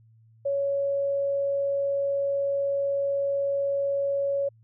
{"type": "tone", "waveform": "sine", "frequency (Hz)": 558, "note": "C#5", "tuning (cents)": 11, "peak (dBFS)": -23, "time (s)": [0.45, 4.49], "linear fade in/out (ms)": 10, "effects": ["added 112 Hz sine -54 dBFS peak until 4.63 s"]}